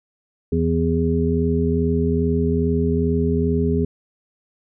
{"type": "harmonic tone", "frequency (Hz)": 82.41, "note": "E2", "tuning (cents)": 0, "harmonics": [1, 2, 3, 5], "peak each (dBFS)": [-22, -22, -22, -22], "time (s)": [0.52, 3.85], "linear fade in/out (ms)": 5, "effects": []}